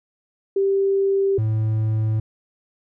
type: tone pair in turn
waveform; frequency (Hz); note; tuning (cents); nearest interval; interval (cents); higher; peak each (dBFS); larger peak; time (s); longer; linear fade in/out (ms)
sine / triangle; 392 / 109.3; G4 / A2; 0 / -11; octave + minor seventh; 2211; first; -16; neither; 0.56-1.38 / 1.38-2.2; neither; 5
effects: none